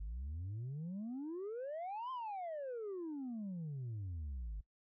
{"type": "exponential two-way sweep", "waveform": "sine", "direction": "up then down", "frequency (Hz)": [48.05, 1056, 48.05], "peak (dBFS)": -38, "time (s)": [0, 4.61], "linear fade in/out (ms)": 10, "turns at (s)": 2.11, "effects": ["noise-tail reverb RT60 0.1 s tail -22 dB re dry", "tanh soft clip ceiling -39 dBFS"]}